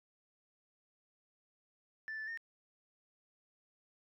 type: tone with pitch steps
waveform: sine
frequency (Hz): 1762 / 1750 / 1828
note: A6 / A6 / A#6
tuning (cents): +2 / -10 / -34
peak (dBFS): -38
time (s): 2.08-2.374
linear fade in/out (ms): 0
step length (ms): 98
effects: tanh soft clip ceiling -37 dBFS